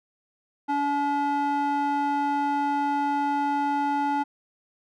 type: tone with band-pass filter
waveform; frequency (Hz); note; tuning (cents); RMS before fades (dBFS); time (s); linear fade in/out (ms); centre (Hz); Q
square; 285.9; D4; -46; -25; 0.68-4.24; 20; 790; 2.1
effects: none